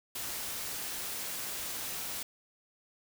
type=noise; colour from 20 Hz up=white; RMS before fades=-38 dBFS; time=0.15-2.23 s; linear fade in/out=5 ms; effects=none